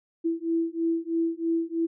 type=beating tone pair; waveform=sine; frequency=329.6 / 332.7 Hz; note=E4 / E4; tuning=0 / +16 cents; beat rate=3.1 Hz; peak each=-27 dBFS; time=0.24-1.87 s; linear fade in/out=20 ms; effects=none